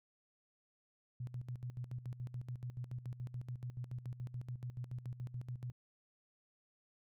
sine tone with tremolo, 123.47 Hz, B2, in tune, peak -39 dBFS, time 1.2-5.72 s, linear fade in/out 5 ms, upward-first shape square, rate 7 Hz, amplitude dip 75%, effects none

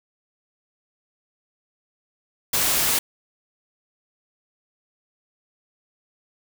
white noise, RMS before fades -21 dBFS, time 2.53-2.99 s, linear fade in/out 5 ms, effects none

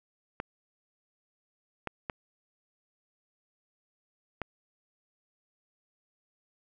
clicks, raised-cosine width 0.5 ms, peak -18 dBFS, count 4, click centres 0.401 / 1.873 / 2.098 / 4.417 s, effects none

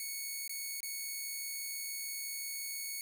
5% pulse tone with dropouts, 2217 Hz, C#7, in tune, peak -28 dBFS, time 0-3.01 s, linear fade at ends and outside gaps 1 ms, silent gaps 0.478-0.494 / 0.805-0.83 s, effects none

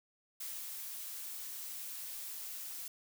blue noise with ADSR envelope, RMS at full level -42 dBFS, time 0.4-2.88 s, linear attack 7 ms, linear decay 230 ms, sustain -2 dB, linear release 4 ms, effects none

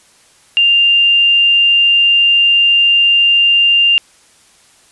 triangle tone with hard clipping, 2794 Hz, F7, in tune, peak -7 dBFS, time 0.57-3.98 s, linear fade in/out 0 ms, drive 3 dB, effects white hiss -48 dBFS RMS until 4.91 s + resampled to 24000 Hz

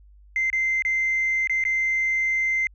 sine tone with dropouts, 2080 Hz, C7, 11 cents flat, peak -19 dBFS, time 0.36-2.67 s, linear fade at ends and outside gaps 1 ms, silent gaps 0.501-0.529 / 0.822-0.85 / 1.473-1.496 / 1.639-1.651 s, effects tanh soft clip ceiling -16 dBFS + added 50 Hz sine -48 dBFS peak until 2.74 s

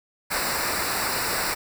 pink noise with comb filter, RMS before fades -26 dBFS, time 0.3-1.55 s, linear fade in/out 20 ms, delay 0.31 ms, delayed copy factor -0.8, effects none

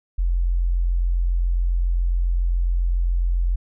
sine tone, 43.65 Hz, F1, in tune, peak -17 dBFS, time 0.18-3.56 s, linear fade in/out 10 ms, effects none

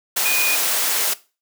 sine tone in noise, 2464 Hz, D#7, 17 cents flat, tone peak -18 dBFS, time 0.25-0.56 s, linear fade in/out 10 ms, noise white, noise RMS -20 dBFS, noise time 0.16-1.14 s, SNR -1 dB, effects noise-tail reverb RT60 0.3 s tail -18 dB re dry + high-pass 400 Hz 12 dB/octave

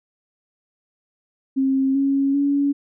sine tone with pitch steps, 267.7 / 275.1 / 282.6 Hz, C4 / C#4 / C#4, +40 / -13 / +34 cents, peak -16 dBFS, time 1.56-2.73 s, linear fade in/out 20 ms, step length 390 ms, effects none

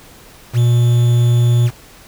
triangle tone with quantisation, 120 Hz, B2, 49 cents flat, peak -7 dBFS, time 0.53-1.71 s, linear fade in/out 50 ms, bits 5, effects pink hiss -42 dBFS RMS until 2.07 s

